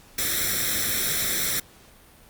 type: noise with comb filter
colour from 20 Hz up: white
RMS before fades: -25 dBFS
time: 0.18-1.6 s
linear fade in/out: 5 ms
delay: 0.53 ms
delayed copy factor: +0.8
effects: pink hiss -52 dBFS RMS until 2.29 s + Opus 48 kbps